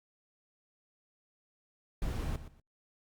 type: noise with echo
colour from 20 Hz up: brown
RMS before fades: -34 dBFS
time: 2.02-2.36 s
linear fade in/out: 2 ms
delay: 120 ms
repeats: 2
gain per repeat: -13 dB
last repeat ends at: 2.6 s
effects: Opus 48 kbps